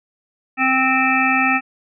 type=harmonic tone; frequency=261.6 Hz; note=C4; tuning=in tune; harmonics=1 / 3 / 5 / 7 / 9 / 10; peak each=-21 / -21 / -21 / -21 / -21 / -21 dBFS; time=0.57-1.61 s; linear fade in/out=50 ms; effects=none